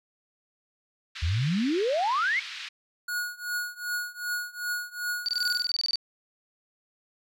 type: band-pass noise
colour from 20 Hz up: white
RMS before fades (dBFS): -39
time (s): 1.15-2.69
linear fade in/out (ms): 10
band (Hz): 1500 to 4200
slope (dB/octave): 24
type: exponential sweep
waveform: sine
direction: up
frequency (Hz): 73.42 to 2266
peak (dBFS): -23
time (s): 1.22-2.4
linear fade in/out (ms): 10
type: tone with tremolo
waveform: square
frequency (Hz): 1450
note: F#6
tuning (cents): -35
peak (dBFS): -27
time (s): 3.08-5.71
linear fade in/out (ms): 5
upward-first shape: triangle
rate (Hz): 2.6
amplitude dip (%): 95
type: tone bursts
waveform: sine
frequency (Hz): 4600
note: D8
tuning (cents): -37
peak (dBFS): -24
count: 15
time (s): 5.26-5.957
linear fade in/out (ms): 0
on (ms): 25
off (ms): 23
effects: none